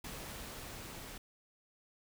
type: noise with level ramp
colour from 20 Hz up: pink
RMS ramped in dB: -45 to -48 dBFS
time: 0.04-1.18 s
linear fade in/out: 5 ms
effects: none